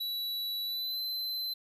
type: tone with pitch glide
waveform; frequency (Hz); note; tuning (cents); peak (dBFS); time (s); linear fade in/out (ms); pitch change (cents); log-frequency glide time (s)
square; 3933 to 4062; B7 to B7; -8 to +48; -33; 0-1.54; 10; +56; 0.64-0.99
effects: none